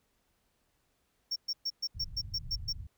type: tone bursts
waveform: triangle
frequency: 5490 Hz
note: F8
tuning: 31 cents flat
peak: -29 dBFS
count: 9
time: 1.31-2.729 s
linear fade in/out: 10 ms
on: 51 ms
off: 120 ms
type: low-pass noise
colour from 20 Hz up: pink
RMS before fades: -42 dBFS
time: 1.94-2.87 s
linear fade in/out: 10 ms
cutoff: 120 Hz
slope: 24 dB/octave
effects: pink hiss -75 dBFS RMS until 2.97 s